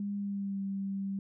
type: tone with pitch glide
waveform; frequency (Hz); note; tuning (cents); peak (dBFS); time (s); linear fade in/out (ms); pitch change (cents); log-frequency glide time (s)
sine; 202.2 to 195.88; G#3 to G3; -46 to -1; -32; 0-1.19; 2; -55; 0.16-0.61
effects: none